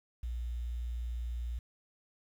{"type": "tone with quantisation", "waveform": "sine", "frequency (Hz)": 59.4, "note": "A#1", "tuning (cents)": 33, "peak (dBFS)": -34, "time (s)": [0.23, 1.59], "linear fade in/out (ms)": 5, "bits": 10, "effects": []}